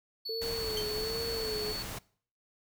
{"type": "tone", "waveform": "triangle", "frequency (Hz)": 4435, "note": "C#8", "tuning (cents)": 0, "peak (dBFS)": -34, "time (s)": [0.25, 1.83], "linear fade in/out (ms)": 10}
{"type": "tone with vibrato", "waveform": "sine", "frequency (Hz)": 441.6, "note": "A4", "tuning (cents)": 6, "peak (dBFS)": -34, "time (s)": [0.29, 1.73], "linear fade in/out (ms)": 5, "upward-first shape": "sine", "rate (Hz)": 1.3, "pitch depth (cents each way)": 74}
{"type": "noise", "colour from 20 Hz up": "pink", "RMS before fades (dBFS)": -40, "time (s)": [0.41, 1.99], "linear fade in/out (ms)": 10}
{"type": "tone with exponential decay", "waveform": "40% pulse", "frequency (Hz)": 3130, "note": "G7", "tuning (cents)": -3, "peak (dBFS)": -32, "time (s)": [0.77, 0.94], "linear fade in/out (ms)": 2, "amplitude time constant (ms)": 35}
{"effects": ["noise-tail reverb RT60 0.5 s tail -22 dB re dry"]}